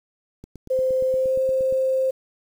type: click train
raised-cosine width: 3 ms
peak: -26 dBFS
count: 12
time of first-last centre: 0.44-1.725 s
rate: 8.56 Hz
type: tone with pitch glide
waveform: sine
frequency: 519 to 525.3 Hz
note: C5 to C5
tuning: -14 to +7 cents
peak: -18 dBFS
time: 0.7-2.11 s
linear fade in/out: 10 ms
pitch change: +21 cents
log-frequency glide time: 1.06-1.4 s
effects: 8-bit